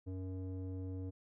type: tone with low-pass filter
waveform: square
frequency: 93.4 Hz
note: F#2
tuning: 17 cents sharp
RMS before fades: -42 dBFS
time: 0.06-1.11 s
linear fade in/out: 20 ms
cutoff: 390 Hz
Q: 2
effects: none